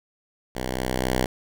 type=tone with level ramp; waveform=5% pulse; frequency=63.6 Hz; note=C2; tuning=48 cents flat; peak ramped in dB=-17 to -9 dBFS; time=0.55-1.26 s; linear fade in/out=5 ms; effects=none